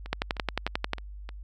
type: two click trains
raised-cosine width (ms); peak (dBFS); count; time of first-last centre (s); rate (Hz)
0.3; -24 / -10; 5 / 10; 0.06-1.291 / 0.13-0.934; 3.25 / 11.2
effects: added 50 Hz sine -39 dBFS peak until 1.43 s